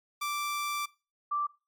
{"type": "tone pair in turn", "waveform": ["sawtooth", "sine"], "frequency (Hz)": [1172, 1172], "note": ["D6", "D6"], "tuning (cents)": [-4, -4], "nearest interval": "unison", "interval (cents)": 0, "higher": "neither", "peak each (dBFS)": -27, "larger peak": "neither", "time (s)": [[0.21, 0.86], [1.31, 1.47]], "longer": "first", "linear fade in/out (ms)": 10, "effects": ["noise-tail reverb RT60 0.3 s tail -21 dB re dry", "MP3 96 kbps"]}